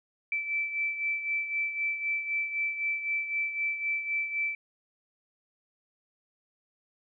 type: beating tone pair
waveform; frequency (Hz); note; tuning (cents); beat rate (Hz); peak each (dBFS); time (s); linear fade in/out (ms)
sine; 2323 / 2326.9; D7 / D7; -20 / -17; 3.9; -29 / -36; 0.32-4.55; 2
effects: none